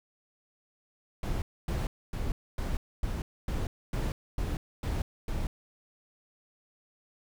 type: noise bursts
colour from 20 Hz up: brown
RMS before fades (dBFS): -31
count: 10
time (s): 1.23-5.47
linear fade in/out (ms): 2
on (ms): 190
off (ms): 260
effects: none